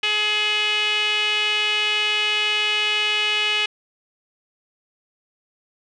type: tone with band-pass filter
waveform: sawtooth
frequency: 422 Hz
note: G#4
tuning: 28 cents sharp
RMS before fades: -21 dBFS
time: 0.03-3.66 s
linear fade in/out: 5 ms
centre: 2800 Hz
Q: 5.2
effects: resampled to 22050 Hz